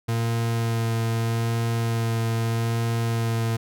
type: tone with vibrato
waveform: 40% pulse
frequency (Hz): 114.8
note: A#2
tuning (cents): -26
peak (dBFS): -21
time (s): 0.08-3.57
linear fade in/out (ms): 10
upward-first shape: sine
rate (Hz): 0.8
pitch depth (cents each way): 13
effects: none